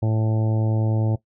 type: harmonic tone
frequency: 110 Hz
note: A2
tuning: in tune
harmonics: 1 / 2 / 3 / 4 / 5 / 6 / 7 / 8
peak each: -19 / -30 / -30 / -36 / -33 / -37 / -39 / -42 dBFS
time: 0.02-1.16 s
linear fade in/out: 10 ms
effects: noise-tail reverb RT60 0.1 s tail -17 dB re dry